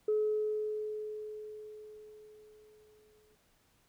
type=tone with exponential decay; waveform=sine; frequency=426.9 Hz; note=G#4; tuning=48 cents sharp; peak=-25 dBFS; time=0.08-3.35 s; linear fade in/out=5 ms; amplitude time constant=710 ms; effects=tanh soft clip ceiling -22 dBFS + pink hiss -70 dBFS RMS until 3.88 s